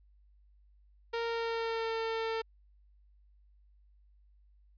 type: tone with pitch glide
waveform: sawtooth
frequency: 463.4 to 449.9 Hz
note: A#4 to A4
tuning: -10 to +39 cents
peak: -28 dBFS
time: 1.13-2.42 s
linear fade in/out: 10 ms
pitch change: -51 cents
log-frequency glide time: 1.24-1.97 s
effects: added 50 Hz sine -60 dBFS peak until 4.77 s + resampled to 11025 Hz